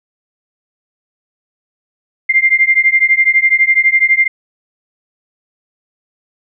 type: beating tone pair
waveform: sine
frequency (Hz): 2092 / 2104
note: C7 / C7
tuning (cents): -1 / +9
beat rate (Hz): 12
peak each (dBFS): -11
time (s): 2.29-4.28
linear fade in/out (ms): 10
effects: none